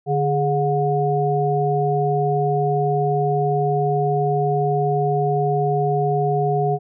sine tone cluster, 146.7 / 414.8 / 724 Hz, D3 / G#4 / F#5, -2 / -2 / -38 cents, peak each -21 dBFS, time 0.06-6.79 s, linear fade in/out 50 ms, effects none

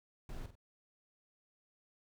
brown noise with echo, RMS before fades -44 dBFS, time 0.29-0.46 s, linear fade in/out 2 ms, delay 47 ms, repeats 2, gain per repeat -9 dB, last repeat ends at 0.554 s, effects none

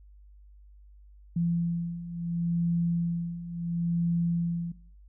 sine beating tone pair, 169.7 / 170.42 Hz, F3 / F3, -49 / -42 cents, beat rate 0.72 Hz, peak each -32 / -28 dBFS, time 1.36-4.72 s, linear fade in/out 5 ms, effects noise-tail reverb RT60 0.5 s tail -17 dB re dry + added 50 Hz sine -50 dBFS peak until 5.08 s

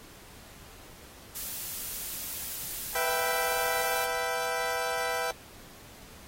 blue noise, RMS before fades -36 dBFS, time 1.35-4.06 s, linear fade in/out 10 ms
20% pulse chord, E minor, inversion second, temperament equal, 493.9 / 659.3 / 784 Hz, B4 / E5 / G5, 0 / 0 / 0 cents, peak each -28 dBFS, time 2.95-5.31 s, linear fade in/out 2 ms
effects pink hiss -51 dBFS RMS until 6.27 s + AAC 48 kbps

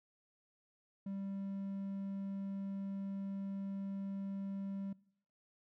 triangle tone with hard clipping, 196 Hz, G3, in tune, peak -40 dBFS, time 1.06-4.93 s, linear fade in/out 5 ms, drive 6 dB, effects noise-tail reverb RT60 0.7 s tail -23 dB re dry

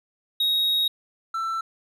triangle tone pair in turn, 3776 / 1335 Hz, A#7 / E6, +22 / +22 cents, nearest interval octave + tritone, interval 1800 cents, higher first, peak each -18 / -23 dBFS, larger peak first, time 0.4-0.88 / 1.34-1.61 s, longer first, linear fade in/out 5 ms, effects none

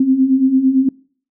sine beating tone pair, 257 / 265.9 Hz, C4 / C4, -31 / +28 cents, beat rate 8.9 Hz, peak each -17 / -11 dBFS, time 0-0.89 s, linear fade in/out 5 ms, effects noise-tail reverb RT60 0.5 s tail -25 dB re dry

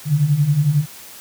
sine beating tone pair, 138.59 / 149.59 Hz, C#3 / D3, 0 / +32 cents, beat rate 11 Hz, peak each -19 / -14 dBFS, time 0.05-0.86 s, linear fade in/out 50 ms, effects white hiss -39 dBFS RMS until 1.2 s + high-pass 80 Hz 12 dB/octave

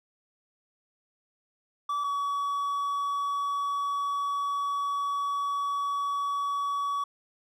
triangle tone pair in turn, 1154 / 1133.5 Hz, D6 / C#6, -31 / +38 cents, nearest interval unison, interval 31 cents, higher first, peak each -25 dBFS, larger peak neither, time 1.89-2.04 / 2.04-7.04 s, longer second, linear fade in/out 5 ms, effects none

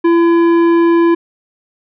sine tone with tanh clipping, 337.4 Hz, E4, 40 cents sharp, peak -9 dBFS, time 0.04-1.15 s, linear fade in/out 10 ms, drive 12 dB, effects none

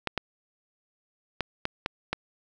clicks, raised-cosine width 0.3 ms, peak -11 dBFS, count 6, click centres 0.073 / 0.177 / 1.407 / 1.654 / 1.861 / 2.13 s, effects none

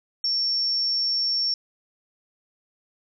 sine tone, 5460 Hz, F8, 40 cents flat, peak -21 dBFS, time 0.24-1.54 s, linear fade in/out 2 ms, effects none

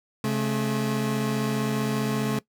30% pulse tone pair together, 135.03 / 214.9 Hz, C#3 / A3, -45 / -41 cents, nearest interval minor sixth, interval 804 cents, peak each -25 / -23 dBFS, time 0.24-2.39 s, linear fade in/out 2 ms, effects noise-tail reverb RT60 0.1 s tail -19 dB re dry

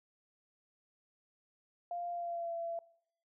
sine tone with pitch glide, 697 to 674.4 Hz, F5 to E5, -4 to +39 cents, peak -36 dBFS, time 1.91-2.79 s, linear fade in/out 2 ms, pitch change -57 cents, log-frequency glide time 2.11-2.54 s, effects noise-tail reverb RT60 0.7 s tail -22 dB re dry

